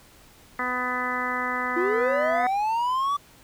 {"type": "harmonic tone", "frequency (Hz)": 250, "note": "B3", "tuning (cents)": 21, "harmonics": [1, 2, 3, 4, 5, 6, 7, 8], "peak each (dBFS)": [-35, -36, -36, -32, -30, -36, -32, -32], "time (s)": [0.59, 2.47], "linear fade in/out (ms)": 2}
{"type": "linear sweep", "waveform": "triangle", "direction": "up", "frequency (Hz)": [330.9, 1164], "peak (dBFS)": -20, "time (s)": [1.76, 3.17], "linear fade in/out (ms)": 10}
{"effects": ["pink hiss -53 dBFS RMS until 3.43 s"]}